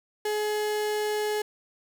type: tone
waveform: 35% pulse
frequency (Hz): 422.6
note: G#4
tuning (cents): +30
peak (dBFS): -24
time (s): 0.25-1.42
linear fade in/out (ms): 5
effects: 9-bit